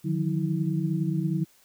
sine tone cluster, 151.1 / 163.4 / 180.7 / 323 Hz, D3 / E3 / F#3 / E4, +50 / -15 / -41 / -35 cents, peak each -27 / -34 / -28 / -32 dBFS, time 0.04-1.45 s, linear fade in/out 20 ms, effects white hiss -60 dBFS RMS until 1.64 s

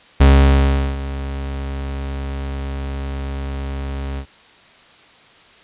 40% pulse tone with ADSR envelope, 68.5 Hz, C#2, 20 cents flat, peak -5 dBFS, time 0.2-4.26 s, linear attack 10 ms, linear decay 750 ms, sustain -17 dB, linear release 78 ms, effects white hiss -47 dBFS RMS until 5.63 s + resampled to 8000 Hz

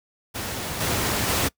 pink noise with level steps, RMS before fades -30 / -24 / -22 dBFS, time 0.34-1.49 s, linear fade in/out 20 ms, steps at 0.8 / 1.28 s, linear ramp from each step 10 ms, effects noise-tail reverb RT60 0.1 s tail -23 dB re dry + high-pass 60 Hz 12 dB/octave

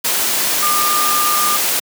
sine tone in noise, 1205 Hz, D6, 44 cents sharp, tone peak -16 dBFS, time 0.62-1.57 s, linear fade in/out 10 ms, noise white, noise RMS -17 dBFS, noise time 0.04-1.8 s, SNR -2 dB, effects high-pass 200 Hz 12 dB/octave

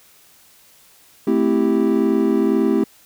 triangle chord, A minor seventh, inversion none, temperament equal, 220 / 261.6 / 329.6 / 392 Hz, A3 / C4 / E4 / G4, 0 / 0 / 0 / 0 cents, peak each -18 dBFS, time 1.27-2.84 s, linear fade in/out 5 ms, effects white hiss -51 dBFS RMS until 3.05 s

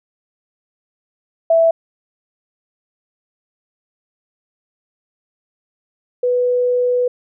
sine tone pair in turn, 659.3 / 493.9 Hz, E5 / B4, 0 / 0 cents, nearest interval perfect fourth, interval 500 cents, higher first, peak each -9 / -13 dBFS, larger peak first, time 1.5-1.71 / 6.23-7.08 s, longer second, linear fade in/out 5 ms, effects none

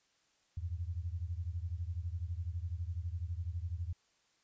sine beating tone pair, 81.7 / 93.7 Hz, E2 / F#2, -15 / +22 cents, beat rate 12 Hz, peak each -38 / -40 dBFS, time 0.57-3.93 s, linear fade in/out 5 ms, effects white hiss -73 dBFS RMS until 4.43 s + resampled to 16000 Hz

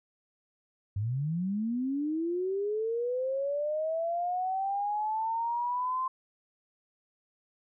sine linear sweep, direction up, 95.2 to 1046.5 Hz, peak -28 dBFS, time 0.96-6.08 s, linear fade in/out 5 ms, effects none

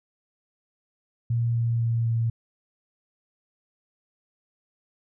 sine tone with pitch steps, 117.4 / 116.59 / 115.78 / 114.98 Hz, A#2 / A#2 / A#2 / A#2, +13 / +1 / -11 / -23 cents, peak -21 dBFS, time 1.3-2.3 s, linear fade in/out 5 ms, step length 250 ms, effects none

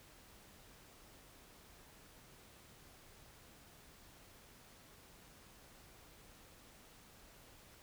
silence, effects pink hiss -61 dBFS RMS until 7.82 s

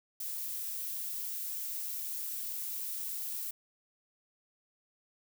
violet noise, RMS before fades -38 dBFS, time 0.2-3.51 s, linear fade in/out 5 ms, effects none

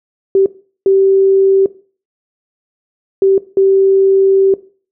sine tone bursts at uneven times, 387.6 Hz, G4, 20 cents flat, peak -6 dBFS, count 4, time 0.35-0.46 / 0.86-1.66 / 3.22-3.38 / 3.57-4.54 s, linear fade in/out 2 ms, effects noise-tail reverb RT60 0.4 s tail -18 dB re dry

